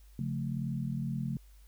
sine chord, Db augmented, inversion none, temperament equal with one note detuned, 138.59 / 177.87 / 220 Hz, Db3 / F3 / A3, 0 / +32 / 0 cents, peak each -34 / -38 / -37 dBFS, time 0.19-1.37 s, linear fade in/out 2 ms, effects added 50 Hz sine -53 dBFS peak until 1.67 s + white hiss -67 dBFS RMS until 1.67 s

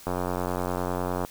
click train, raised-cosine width 1 ms, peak -14 dBFS, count 107, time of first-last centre 0.07-1.249 s, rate 89.9 Hz, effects white hiss -48 dBFS RMS until 1.3 s

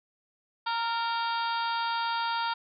harmonic tone with a mistuned harmonic, 463.4 Hz, A#4, 10 cents flat, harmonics 2 / 3 / 4 / 5 / 6 / 7 / 8 / 9 / 10, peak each -29 / -33 / -45 / -45 / -44 / -41 / -40 / -48 / -41 dBFS, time 0.66-2.54 s, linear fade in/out 10 ms, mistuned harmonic 4, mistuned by -30 cents, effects none

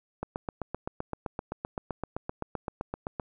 click train, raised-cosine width 1 ms, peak -18 dBFS, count 24, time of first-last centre 0.23-3.198 s, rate 7.75 Hz, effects none

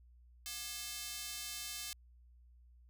square tone with high-pass filter, 239 Hz, A#3, 43 cents sharp, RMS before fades -44 dBFS, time 0.46-1.93 s, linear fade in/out 0 ms, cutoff 3900 Hz, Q 0.7, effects added 60 Hz sine -59 dBFS peak until 2.89 s

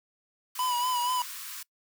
white high-pass noise, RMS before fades -40 dBFS, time 0.55-1.63 s, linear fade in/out 5 ms, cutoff 990 Hz, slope 96 dB/octave
square tone with vibrato, 987.8 Hz, B5, in tune, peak -27 dBFS, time 0.59-1.22 s, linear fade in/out 2 ms, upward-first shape sine, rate 4.2 Hz, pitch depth 46 cents each way
effects noise-tail reverb RT60 0.1 s tail -23 dB re dry

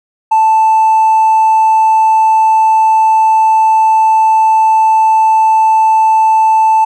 triangle tone with hard clipping, 880 Hz, A5, in tune, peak -5 dBFS, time 0.31-6.85 s, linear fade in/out 10 ms, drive 2 dB, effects none

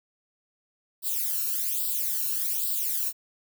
violet noise with flanger, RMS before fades -28 dBFS, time 1.02-3.13 s, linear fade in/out 50 ms, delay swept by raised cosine 0.23 to 0.74 ms, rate 1.2 Hz, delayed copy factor +1, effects none

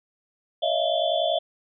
sine tone cluster, 562 / 634 / 684 / 3147 / 3442 Hz, C#5 / D#5 / F5 / G7 / A7, +24 / +32 / -36 / +6 / -39 cents, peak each -29 / -25 / -25 / -33 / -30 dBFS, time 0.62-1.39 s, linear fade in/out 10 ms, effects none

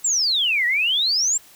sine exponential two-way sweep, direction down then up, 7770 to 1876 to 7640 Hz, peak -17 dBFS, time 0.04-1.38 s, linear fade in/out 10 ms, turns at 0.66 s, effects white hiss -49 dBFS RMS until 1.55 s

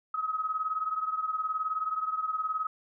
sine beating tone pair, 1268 / 1287 Hz, D#6 / E6, +32 / -42 cents, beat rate 19 Hz, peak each -30 / -34 dBFS, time 0.14-2.67 s, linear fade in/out 5 ms, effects none

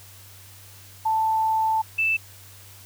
sine tone pair in turn, 882 / 2643 Hz, A5 / E7, +4 / +4 cents, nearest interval octave + perfect fifth, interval 1900 cents, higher second, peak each -19 dBFS, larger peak neither, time 1.05-1.82 / 1.98-2.17 s, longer first, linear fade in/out 10 ms, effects added 97 Hz sine -48 dBFS peak until 2.85 s + white hiss -48 dBFS RMS until 2.85 s

